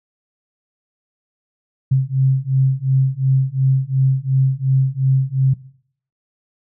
sine beating tone pair, 131.7 / 134.5 Hz, C3 / C3, +12 / +48 cents, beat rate 2.8 Hz, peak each -16 dBFS, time 1.91-5.54 s, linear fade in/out 10 ms, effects noise-tail reverb RT60 0.6 s tail -19 dB re dry

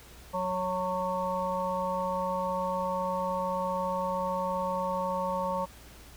harmonic tone with a mistuned harmonic, 184.3 Hz, F#3, 7 cents flat, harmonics 1 / 3 / 5 / 6, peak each -37 / -32 / -32 / -35 dBFS, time 0.33-5.66 s, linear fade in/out 20 ms, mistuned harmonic 5, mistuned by -24 cents, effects added 60 Hz sine -52 dBFS peak until 6.16 s + pink hiss -52 dBFS RMS until 6.16 s

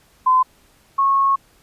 sine tone pair in turn, 1025 / 1095.1 Hz, C6 / C#6, -36 / -21 cents, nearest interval minor second, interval 115 cents, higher second, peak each -11 / -13 dBFS, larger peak first, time 0.26-0.43 / 0.98-1.36 s, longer second, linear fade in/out 10 ms, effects pink hiss -55 dBFS RMS until 1.62 s + resampled to 32000 Hz

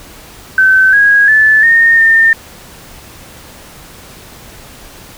sine tone with pitch steps, 1534 / 1648 / 1743 / 1836 / 1811 Hz, G6 / G#6 / A6 / A#6 / A6, -38 / -14 / -17 / -27 / +49 cents, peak -4 dBFS, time 0.58-2.33 s, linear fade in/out 2 ms, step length 350 ms, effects pink hiss -35 dBFS RMS until 5.17 s

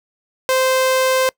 sawtooth tone, 520 Hz, C5, 11 cents flat, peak -10 dBFS, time 0.49-1.29 s, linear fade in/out 0 ms, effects noise-tail reverb RT60 0.1 s tail -24 dB re dry

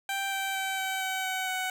15% pulse tone with pitch steps, 784 / 777.7 / 771.4 / 765.2 / 759 / 752.9 / 746.9 Hz, G5 / G5 / G5 / G5 / F#5 / F#5 / F#5, 0 / -14 / -28 / -42 / +44 / +30 / +16 cents, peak -23 dBFS, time 0.09-1.7 s, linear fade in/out 2 ms, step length 230 ms, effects none

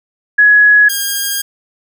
sine / 5% pulse tone pair in turn, 1680 / 1618.7 Hz, G#6 / G#6, +19 / -45 cents, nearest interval minor second, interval 64 cents, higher first, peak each -4 dBFS, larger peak neither, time 0.38-0.89 / 0.89-1.42 s, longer second, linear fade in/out 10 ms, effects none

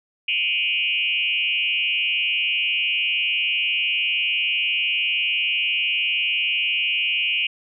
sine tone with frequency modulation, 2663 Hz, E7, 17 cents sharp, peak -19 dBFS, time 0.28-7.47 s, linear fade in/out 5 ms, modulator 167 Hz, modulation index 1.9, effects none

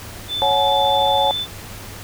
sine tone with vibrato, 3520 Hz, A7, in tune, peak -21 dBFS, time 0.28-1.47 s, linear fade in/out 50 ms, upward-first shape triangle, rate 14 Hz, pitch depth 8 cents each way
sine chord, C# suspended fourth, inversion none, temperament equal with one note detuned, 554.4 / 740 / 851.5 Hz, C#5 / F#5 / G#5, 0 / 0 / +43 cents, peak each -20 / -21 / -17 dBFS, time 0.42-1.31 s, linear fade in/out 0 ms
effects added 101 Hz sine -39 dBFS peak until 2.03 s + pink hiss -36 dBFS RMS until 2.03 s

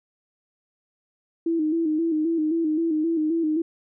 sine tone with vibrato, 320.1 Hz, D#4, 49 cents sharp, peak -20 dBFS, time 1.46-3.62 s, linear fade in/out 5 ms, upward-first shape square, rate 3.8 Hz, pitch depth 63 cents each way, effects none

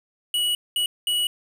square tone bursts at uneven times, 2928 Hz, F#7, 19 cents flat, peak -21 dBFS, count 3, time 0.34-0.55 / 0.76-0.86 / 1.07-1.27 s, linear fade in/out 2 ms, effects 8-bit

